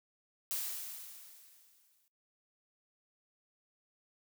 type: noise with exponential decay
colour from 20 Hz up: blue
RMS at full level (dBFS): -35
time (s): 0.51-2.08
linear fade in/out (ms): 0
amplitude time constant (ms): 340
effects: noise-tail reverb RT60 0.2 s tail -22 dB re dry